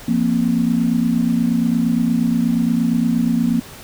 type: chord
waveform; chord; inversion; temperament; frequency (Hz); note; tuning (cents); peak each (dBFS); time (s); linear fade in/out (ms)
sine; F suspended fourth; none; equal with one note detuned; 172.11 / 233.1 / 261.6; F3 / Bb3 / C4; -25 / 0 / 0; -21 / -16 / -21; 0.08-3.6; 5
effects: pink hiss -38 dBFS RMS until 3.83 s